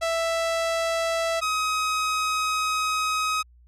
sawtooth tone pair in turn, 661 / 1264.5 Hz, E5 / D#6, +5 / +28 cents, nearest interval major seventh, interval 1123 cents, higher second, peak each -19 dBFS, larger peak neither, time 0.01-1.41 / 1.41-3.43 s, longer second, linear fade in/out 20 ms, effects added 60 Hz sine -51 dBFS peak until 3.67 s + low-pass 9000 Hz 12 dB/octave

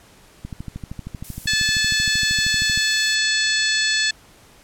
click train, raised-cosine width 5 ms, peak -18 dBFS, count 31, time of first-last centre 0.45-2.776 s, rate 12.9 Hz
violet noise, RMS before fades -35 dBFS, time 1.24-3.15 s, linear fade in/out 5 ms
harmonic tone, 868 Hz, A5, 24 cents flat, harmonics 2 / 3 / 4 / 5 / 6 / 7 / 8 / 9, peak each -21 / -27 / -25 / -23 / -31 / -34 / -33 / -28 dBFS, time 1.47-4.11 s, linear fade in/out 5 ms
effects pink hiss -50 dBFS RMS until 4.63 s + low-pass 12000 Hz 12 dB/octave

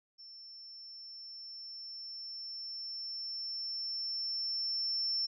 sine tone with level ramp, 5380 Hz, E8, 34 cents sharp, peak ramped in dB -49 to -30 dBFS, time 0.18-5.27 s, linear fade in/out 20 ms, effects none

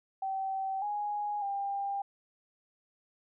sine tone with pitch steps, 771 / 829 / 797 Hz, G5 / G#5 / G5, -29 / -3 / +28 cents, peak -31 dBFS, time 0.22-2.02 s, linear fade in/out 5 ms, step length 600 ms, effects none

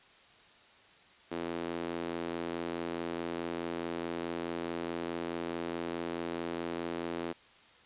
sawtooth tone with high-pass filter, 84.7 Hz, E2, 48 cents sharp, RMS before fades -37 dBFS, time 1.31-7.33 s, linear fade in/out 10 ms, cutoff 320 Hz, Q 1.9, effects white hiss -59 dBFS RMS until 7.85 s + resampled to 8000 Hz

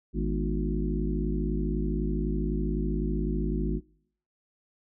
harmonic tone with a mistuned harmonic, 51.91 Hz, G#1, in tune, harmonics 1 / 3 / 4 / 5 / 6 / 7, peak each -28 / -33 / -34 / -35 / -36 / -36 dBFS, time 0.13-3.81 s, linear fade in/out 50 ms, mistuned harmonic 5, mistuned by -110 cents, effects noise-tail reverb RT60 0.7 s tail -25 dB re dry

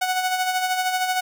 sawtooth tone with tremolo, 740 Hz, F#5, in tune, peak -15 dBFS, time 0.01-1.21 s, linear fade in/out 10 ms, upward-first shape sine, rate 13 Hz, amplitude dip 50%, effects none

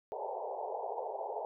white band-pass noise, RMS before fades -39 dBFS, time 0.12-1.45 s, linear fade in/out 0 ms, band 400 to 920 Hz, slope 96 dB/octave, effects none

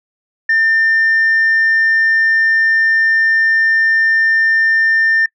sine tone, 1800 Hz, A6, 39 cents sharp, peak -8 dBFS, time 0.49-5.26 s, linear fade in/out 5 ms, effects noise-tail reverb RT60 0.1 s tail -26 dB re dry + tanh soft clip ceiling -7 dBFS

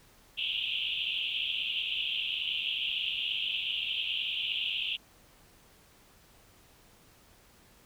white band-pass noise, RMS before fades -33 dBFS, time 0.37-4.97 s, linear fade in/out 20 ms, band 2600 to 3400 Hz, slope 96 dB/octave, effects pink hiss -60 dBFS RMS until 7.85 s

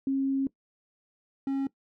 sine / triangle tone pair in turn, 270.7 / 272.4 Hz, C#4 / C#4, -41 / -30 cents, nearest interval unison, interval 11 cents, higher second, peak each -24 dBFS, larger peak neither, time 0.07-0.47 / 1.47-1.67 s, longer first, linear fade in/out 2 ms, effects noise-tail reverb RT60 0.1 s tail -19 dB re dry

